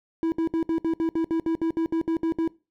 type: tone bursts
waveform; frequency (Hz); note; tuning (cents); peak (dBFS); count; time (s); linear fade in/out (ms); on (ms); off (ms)
triangle; 327.4; E4; -12; -19; 15; 0.23-2.476; 0; 90; 64
effects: noise-tail reverb RT60 0.3 s tail -21 dB re dry